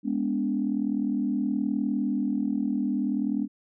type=chord; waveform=sine; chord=G# diminished; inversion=none; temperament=equal with one note detuned; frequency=207.7 / 246.9 / 287.3 Hz; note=G#3 / B3 / D4; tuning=0 / 0 / -38 cents; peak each=-28 dBFS; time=0.03-3.48 s; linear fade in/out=50 ms; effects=tanh soft clip ceiling -14 dBFS